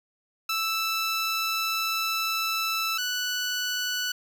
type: tone pair in turn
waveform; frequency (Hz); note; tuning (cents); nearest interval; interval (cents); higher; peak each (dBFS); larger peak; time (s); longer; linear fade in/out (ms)
15% pulse; 1321 / 1482.8; E6 / F#6; +3 / +3; major second; 200; second; -19 / -20; first; 0.49-2.98 / 2.98-4.12; first; 5
effects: none